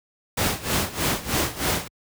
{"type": "noise with tremolo", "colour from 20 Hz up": "pink", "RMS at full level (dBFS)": -21, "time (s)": [0.37, 1.88], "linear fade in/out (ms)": 5, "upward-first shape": "sine", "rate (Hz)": 3.2, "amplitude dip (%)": 85, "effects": ["high-pass 60 Hz 12 dB/octave"]}